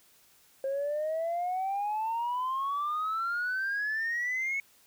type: exponential sweep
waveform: sine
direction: up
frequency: 534 to 2217 Hz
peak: -27 dBFS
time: 0.64-4.6 s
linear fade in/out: 2 ms
effects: tanh soft clip ceiling -26 dBFS + white hiss -62 dBFS RMS until 4.86 s